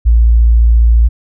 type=tone; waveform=sine; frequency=57.3 Hz; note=A#1; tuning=29 cents flat; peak=-4 dBFS; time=0.05-1.09 s; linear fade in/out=20 ms; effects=none